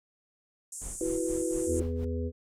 pink band-pass noise, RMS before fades -41 dBFS, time 0.72-1.8 s, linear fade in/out 5 ms, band 7000 to 9800 Hz, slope 48 dB/octave
brown noise with tremolo, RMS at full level -40 dBFS, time 0.81-2.05 s, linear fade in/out 5 ms, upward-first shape sine, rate 4.2 Hz, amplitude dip 90%
sine chord, E suspended second, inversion none, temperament equal, 329.6 / 370 / 493.9 Hz, E4 / F#4 / B4, 0 / 0 / 0 cents, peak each -31 / -33 / -33 dBFS, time 1.01-1.82 s, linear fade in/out 2 ms
harmonic tone, 82.7 Hz, E2, 6 cents sharp, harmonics 1 / 3 / 5 / 6, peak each -31 / -36 / -38 / -39 dBFS, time 1.66-2.32 s, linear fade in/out 50 ms
effects none

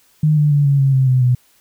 sine tone with pitch steps, 153.2 / 148.75 / 144.43 / 140.24 / 136.17 / 132.22 / 128.38 / 124.65 Hz, D#3 / D3 / D3 / C#3 / C#3 / C3 / C3 / B2, -27 / +22 / -29 / +20 / -31 / +19 / -32 / +16 cents, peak -10 dBFS, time 0.23-1.35 s, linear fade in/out 5 ms, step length 140 ms, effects white hiss -55 dBFS RMS until 1.6 s

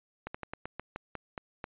slowing click train, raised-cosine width 0.5 ms, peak -22 dBFS, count 10, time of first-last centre 0.27-1.641 s, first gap 75 ms, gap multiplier 1.17, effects resampled to 8000 Hz

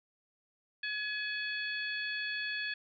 harmonic tone with a mistuned harmonic, 847 Hz, G#5, 34 cents sharp, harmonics 2 / 3 / 4 / 5, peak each -36 / -40 / -42 / -44 dBFS, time 0.83-2.74 s, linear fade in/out 5 ms, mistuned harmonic 5, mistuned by +65 cents, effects none

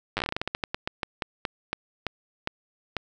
slowing click train, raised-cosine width 0.3 ms, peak -11 dBFS, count 23, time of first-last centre 0.17-2.967 s, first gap 9 ms, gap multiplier 1.21, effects none

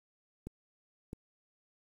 clicks, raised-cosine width 3 ms, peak -28 dBFS, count 2, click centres 0.47 / 1.131 s, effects 9-bit

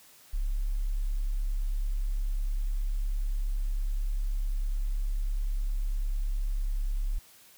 sine tone, 34.65 Hz, C#1, in tune, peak -26 dBFS, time 0.33-7.19 s, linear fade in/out 10 ms, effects white hiss -56 dBFS RMS until 7.57 s

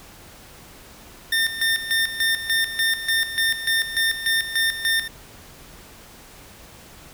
25% pulse tone with tremolo, 1810 Hz, A6, 48 cents sharp, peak -14 dBFS, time 1.32-5.08 s, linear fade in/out 5 ms, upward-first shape square, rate 3.4 Hz, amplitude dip 70%, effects pink hiss -45 dBFS RMS until 7.13 s

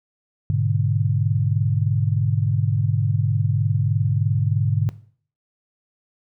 sine chord, G# diminished, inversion none, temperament equal, 103.83 / 123.47 / 146.83 Hz, G#2 / B2 / D3, 0 / 0 / 0 cents, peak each -21 / -24 / -22 dBFS, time 0.5-4.89 s, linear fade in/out 0 ms, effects noise-tail reverb RT60 0.5 s tail -17 dB re dry

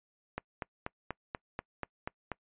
click train, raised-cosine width 0.5 ms, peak -20 dBFS, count 9, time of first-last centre 0.38-2.317 s, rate 4.13 Hz, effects noise-tail reverb RT60 0.1 s tail -25 dB re dry + resampled to 8000 Hz

